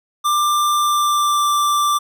square tone with pitch glide, 1187 to 1175.4 Hz, D6 to D6, +18 to +1 cents, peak -15 dBFS, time 0.24-1.99 s, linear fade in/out 20 ms, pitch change -17 cents, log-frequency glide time 0.76-1.5 s, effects none

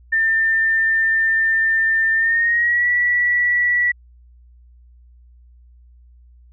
sine tone with pitch glide, 1796 to 1947.3 Hz, A6 to B6, +35 to -25 cents, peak -14 dBFS, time 0.12-3.92 s, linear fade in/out 10 ms, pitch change +140 cents, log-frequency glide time 2.15-2.88 s, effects added 60 Hz sine -45 dBFS peak until 6.52 s

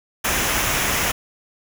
pink noise with comb filter, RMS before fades -21 dBFS, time 0.24-1.12 s, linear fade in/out 10 ms, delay 0.23 ms, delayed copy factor -0.5, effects none

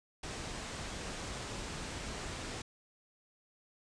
pink low-pass noise, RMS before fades -42 dBFS, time 0.23-2.62 s, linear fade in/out 5 ms, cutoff 8800 Hz, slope 48 dB/octave, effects none

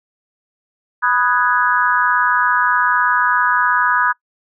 sine chord, G# minor seventh, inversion first, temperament equal, 987.8 / 1244.5 / 1480 / 1661.2 Hz, B5 / D#6 / F#6 / G#6, 0 / 0 / 0 / 0 cents, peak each -18 dBFS, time 1.02-4.13 s, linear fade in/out 20 ms, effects noise-tail reverb RT60 0.1 s tail -23 dB re dry

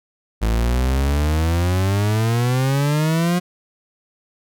40% pulse exponential sweep, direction up, 53.4 to 180 Hz, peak -15 dBFS, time 0.41-3.4 s, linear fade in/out 20 ms, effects none

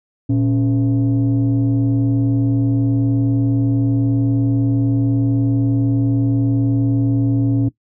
sine tone pair together, 116.35 / 277.2 Hz, A#2 / C#4, -3 / 0 cents, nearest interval octave + minor third, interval 1503 cents, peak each -14 dBFS, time 0.29-7.69 s, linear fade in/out 10 ms, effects noise-tail reverb RT60 0.1 s tail -17 dB re dry + tanh soft clip ceiling -10 dBFS

